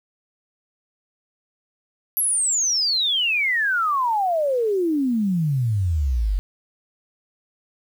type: exponential sweep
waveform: sine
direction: down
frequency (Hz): 11750 to 45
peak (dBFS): -18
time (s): 2.17-6.39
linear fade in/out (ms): 0
effects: 8-bit